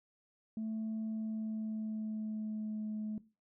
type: tone with pitch glide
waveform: sine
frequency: 220 to 214.4 Hz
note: A3 to A3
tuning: 0 to -45 cents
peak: -34 dBFS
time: 0.57-3.18 s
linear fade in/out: 2 ms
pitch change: -45 cents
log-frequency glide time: 1.02-2.87 s
effects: noise-tail reverb RT60 0.3 s tail -19 dB re dry + tanh soft clip ceiling -33 dBFS